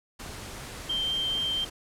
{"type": "tone in noise", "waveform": "sine", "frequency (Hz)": 3148, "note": "G7", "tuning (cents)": 7, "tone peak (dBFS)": -26, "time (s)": [0.89, 1.65], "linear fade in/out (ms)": 10, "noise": "pink", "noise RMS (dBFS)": -40, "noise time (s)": [0.19, 1.7], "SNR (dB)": 11, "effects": ["low-pass 11000 Hz 12 dB/octave"]}